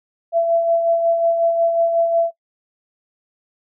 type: tone with tremolo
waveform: sine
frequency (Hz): 671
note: E5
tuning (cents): +31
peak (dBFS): -12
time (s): 0.32-2.31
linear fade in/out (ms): 50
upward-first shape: sine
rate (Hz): 5.5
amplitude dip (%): 45
effects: noise-tail reverb RT60 0.1 s tail -18 dB re dry